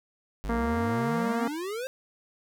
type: exponential sweep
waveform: square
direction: up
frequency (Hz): 49 to 539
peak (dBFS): -32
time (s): 0.44-1.87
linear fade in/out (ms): 0
type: harmonic tone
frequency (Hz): 232.4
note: A#3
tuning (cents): -5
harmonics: 1 / 2 / 3 / 4 / 5 / 6 / 7 / 8 / 9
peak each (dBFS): -28 / -32 / -36 / -36 / -37 / -40 / -43 / -47 / -46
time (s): 0.49-1.48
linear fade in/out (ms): 5
effects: none